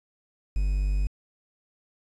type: tone with quantisation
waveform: triangle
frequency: 49 Hz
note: G1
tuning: in tune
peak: -20 dBFS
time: 0.56-1.07 s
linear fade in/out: 0 ms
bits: 8
effects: resampled to 22050 Hz